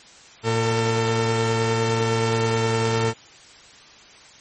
sawtooth tone pair together, 114.9 / 449.9 Hz, A#2 / A4, -25 / +39 cents, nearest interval 2 octaves, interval 2364 cents, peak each -18 dBFS, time 0.43-3.14 s, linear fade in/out 50 ms, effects white hiss -47 dBFS RMS until 4.4 s + MP3 32 kbps

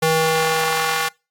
square tone with high-pass filter sweep, 160.1 Hz, D#3, 50 cents sharp, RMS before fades -19 dBFS, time 0.02-1.09 s, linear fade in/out 10 ms, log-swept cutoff 350 to 1100 Hz, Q 0.9, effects noise-tail reverb RT60 0.3 s tail -26 dB re dry + AAC 64 kbps

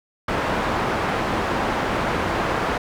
white low-pass noise, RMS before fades -23 dBFS, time 0.28-2.78 s, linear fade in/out 5 ms, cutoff 1200 Hz, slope 12 dB/octave, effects none

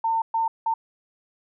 sine tone bursts at uneven times, 904 Hz, A5, 47 cents sharp, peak -20 dBFS, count 3, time 0.04-0.22 / 0.34-0.48 / 0.66-0.74 s, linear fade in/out 5 ms, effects none

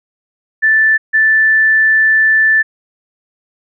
sine tone pair in turn, 1760 / 1760 Hz, A6 / A6, 0 / 0 cents, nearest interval unison, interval 0 cents, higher neither, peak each -7 dBFS, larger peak neither, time 0.62-0.98 / 1.13-2.63 s, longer second, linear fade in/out 20 ms, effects none

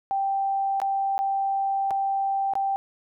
sine tone with dropouts, 784 Hz, G5, in tune, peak -22 dBFS, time 0.11-2.76 s, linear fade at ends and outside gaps 0 ms, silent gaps 0.801-0.817 / 1.18-1.19 / 1.907-1.911 / 2.536-2.554 s, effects none

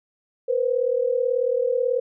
sine tone pair together, 478.7 / 517 Hz, A#4 / C5, +46 / -21 cents, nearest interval minor second, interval 133 cents, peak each -22 dBFS, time 0.48-2 s, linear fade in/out 10 ms, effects none

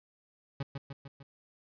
40% pulse tone with echo, 138.59 Hz, C#3, in tune, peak -31 dBFS, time 0.6-0.63 s, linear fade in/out 5 ms, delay 150 ms, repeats 4, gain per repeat -4 dB, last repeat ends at 1.23 s, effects resampled to 11025 Hz

